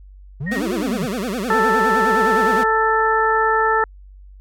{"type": "linear two-way sweep", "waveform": "triangle", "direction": "up then down", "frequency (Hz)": [122.9, 371.3, 140.9], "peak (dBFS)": -21, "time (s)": [0.4, 1.06], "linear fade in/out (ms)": 10, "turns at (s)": 0.71}
{"type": "tone", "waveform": "sine", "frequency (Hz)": 1864.7, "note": "A#6", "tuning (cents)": 0, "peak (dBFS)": -24, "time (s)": [0.46, 0.6], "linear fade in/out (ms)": 20}
{"type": "tone with vibrato", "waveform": "25% pulse", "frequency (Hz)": 220, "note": "A3", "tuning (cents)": 0, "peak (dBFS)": -18, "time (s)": [0.51, 2.64], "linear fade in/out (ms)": 10, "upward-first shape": "sine", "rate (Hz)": 9.7, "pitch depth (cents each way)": 290}
{"type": "harmonic tone", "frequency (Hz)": 441.7, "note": "A4", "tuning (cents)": 7, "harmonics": [1, 2, 3, 4], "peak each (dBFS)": [-20, -19, -19, -21], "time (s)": [1.5, 3.84], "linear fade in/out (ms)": 2}
{"effects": ["added 48 Hz sine -39 dBFS peak until 4.4 s"]}